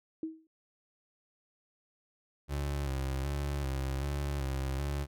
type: tone with exponential decay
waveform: sine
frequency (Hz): 319.7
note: D#4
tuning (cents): +47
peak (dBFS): -30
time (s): 0.23-0.47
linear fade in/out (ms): 2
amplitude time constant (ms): 52
type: tone with vibrato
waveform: 30% pulse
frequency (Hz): 69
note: C#2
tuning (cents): -7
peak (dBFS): -29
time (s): 2.48-5.07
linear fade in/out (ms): 50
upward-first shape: square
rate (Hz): 1.3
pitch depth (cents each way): 50
effects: none